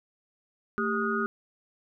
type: tone cluster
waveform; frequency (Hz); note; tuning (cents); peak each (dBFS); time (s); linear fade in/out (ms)
sine; 223.8 / 397.3 / 1243 / 1446; A3 / G4 / D#6 / F#6; +30 / +23 / -2 / -40; -31; 0.78-1.26; 0
effects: none